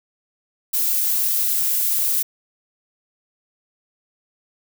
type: noise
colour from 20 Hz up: violet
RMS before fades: -20 dBFS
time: 0.73-2.23 s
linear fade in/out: 10 ms
effects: none